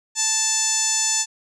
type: tone with low-pass filter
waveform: 5% pulse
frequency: 880 Hz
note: A5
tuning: in tune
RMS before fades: -21 dBFS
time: 0.15-1.26 s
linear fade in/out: 50 ms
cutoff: 6900 Hz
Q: 5.2
effects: none